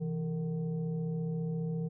sine tone with frequency modulation, 164.81 Hz, E3, in tune, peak -31 dBFS, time 0-1.89 s, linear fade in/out 20 ms, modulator 295 Hz, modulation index 0.64, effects none

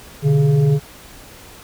sine tone with frequency modulation, 146.83 Hz, D3, in tune, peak -11 dBFS, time 0.22-0.8 s, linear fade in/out 50 ms, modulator 272 Hz, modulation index 0.64, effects pink hiss -41 dBFS RMS until 1.63 s

